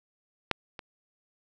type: clicks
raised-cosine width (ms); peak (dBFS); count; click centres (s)
0.3; -8 / -23; 2; 0.513 / 0.792
effects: none